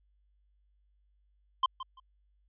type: tone with echo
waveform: square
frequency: 1045 Hz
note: C6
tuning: 2 cents flat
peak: -23 dBFS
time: 1.63-1.66 s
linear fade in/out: 5 ms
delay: 170 ms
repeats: 2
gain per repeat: -14 dB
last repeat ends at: 2 s
effects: added 50 Hz sine -66 dBFS peak until 2.48 s + resampled to 8000 Hz